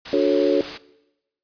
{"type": "noise", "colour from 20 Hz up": "white", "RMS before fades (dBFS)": -32, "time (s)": [0.05, 0.78], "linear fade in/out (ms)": 10}
{"type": "chord", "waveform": "sine", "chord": "D major seventh", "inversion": "none", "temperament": "just", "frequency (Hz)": [293.7, 367.1, 440.5, 550.6], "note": ["D4", "F#4", "A4", "C#5"], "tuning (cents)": [0, -14, 2, -12], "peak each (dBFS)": -21, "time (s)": [0.13, 0.61], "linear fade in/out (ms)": 2}
{"effects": ["noise-tail reverb RT60 0.9 s tail -19 dB re dry", "resampled to 11025 Hz"]}